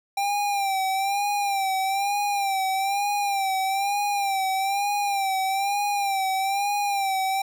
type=tone with vibrato; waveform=square; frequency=791 Hz; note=G5; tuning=15 cents sharp; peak=-23 dBFS; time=0.17-7.42 s; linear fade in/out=5 ms; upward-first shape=sine; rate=1.1 Hz; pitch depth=62 cents each way; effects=none